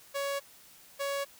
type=tone pair in turn; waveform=sawtooth; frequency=559 / 559 Hz; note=C#5 / C#5; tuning=+14 / +14 cents; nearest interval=unison; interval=0 cents; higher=neither; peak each=-27 / -27 dBFS; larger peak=neither; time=0.14-0.4 / 0.99-1.25 s; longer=neither; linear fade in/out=20 ms; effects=white hiss -56 dBFS RMS until 1.39 s